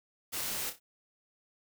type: noise with echo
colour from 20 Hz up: white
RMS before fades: -36 dBFS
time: 0.32-0.71 s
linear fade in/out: 20 ms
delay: 30 ms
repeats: 3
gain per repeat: -9 dB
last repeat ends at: 0.8 s
effects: none